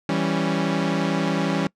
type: chord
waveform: sawtooth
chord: C# diminished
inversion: first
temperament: equal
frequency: 164.81 / 196 / 277.2 Hz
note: E3 / G3 / C#4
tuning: 0 / 0 / 0 cents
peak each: -21 dBFS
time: 0.09-1.67 s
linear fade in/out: 2 ms
effects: noise-tail reverb RT60 0.1 s tail -24 dB re dry + low-pass 5000 Hz 12 dB/octave